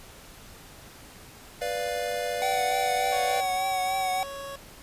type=chord; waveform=square; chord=B diminished; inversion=none; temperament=equal; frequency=493.9 / 587.3 / 698.5 Hz; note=B4 / D5 / F5; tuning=0 / 0 / 0 cents; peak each=-33 dBFS; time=1.61-3.41 s; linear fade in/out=10 ms
type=tone with vibrato; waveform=square; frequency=754 Hz; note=F#5; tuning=32 cents sharp; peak=-26 dBFS; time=2.42-4.23 s; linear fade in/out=0 ms; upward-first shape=triangle; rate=3.4 Hz; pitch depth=40 cents each way
type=tone; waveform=25% pulse; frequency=554.4 Hz; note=C#5; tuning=in tune; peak=-32 dBFS; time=3.12-4.56 s; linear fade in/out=5 ms
effects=pink hiss -48 dBFS RMS until 4.82 s + resampled to 32000 Hz